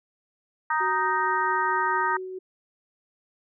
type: harmonic tone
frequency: 311.1 Hz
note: D#4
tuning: in tune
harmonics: 3 / 4 / 5 / 6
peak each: -25 / -27 / -29 / -31 dBFS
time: 0.7-2.17 s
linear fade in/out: 5 ms
type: tone with tremolo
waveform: sine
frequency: 372.9 Hz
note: F#4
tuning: 14 cents sharp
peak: -31 dBFS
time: 0.8-2.39 s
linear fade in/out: 10 ms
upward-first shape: sine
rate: 4.5 Hz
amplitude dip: 25%
effects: none